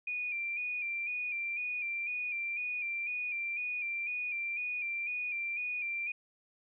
sine tone with vibrato, 2413 Hz, D7, 46 cents sharp, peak -33 dBFS, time 0.07-6.12 s, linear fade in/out 5 ms, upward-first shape square, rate 2 Hz, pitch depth 37 cents each way, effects none

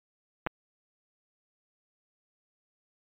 clicks, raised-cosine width 0.5 ms, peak -15 dBFS, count 2, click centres 0.465 / 0.471 s, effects resampled to 8000 Hz

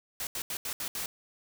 white noise bursts at uneven times, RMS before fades -35 dBFS, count 6, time 0.2-0.27 / 0.35-0.42 / 0.5-0.57 / 0.65-0.73 / 0.8-0.88 / 0.95-1.06 s, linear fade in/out 2 ms, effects none

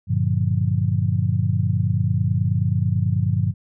sine chord, G minor seventh, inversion none, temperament just, 98 / 117.6 / 147 / 176.4 Hz, G2 / Bb2 / D3 / F3, 0 / +16 / +2 / +18 cents, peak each -21 / -22 / -24 / -26 dBFS, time 0.07-3.54 s, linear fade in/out 50 ms, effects none

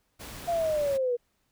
pink noise, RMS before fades -42 dBFS, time 0.19-0.98 s, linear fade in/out 20 ms
sine linear sweep, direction down, 698.5 to 473.3 Hz, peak -24 dBFS, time 0.47-1.17 s, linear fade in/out 20 ms
effects pink hiss -73 dBFS RMS until 1.51 s

